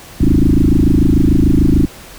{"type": "tone with frequency modulation", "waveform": "sine", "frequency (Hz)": 130.81, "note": "C3", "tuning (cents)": 0, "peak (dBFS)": -7, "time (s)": [0.2, 1.86], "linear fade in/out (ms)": 10, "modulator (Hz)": 26.8, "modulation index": 7.2, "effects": ["pink hiss -36 dBFS RMS until 2.18 s"]}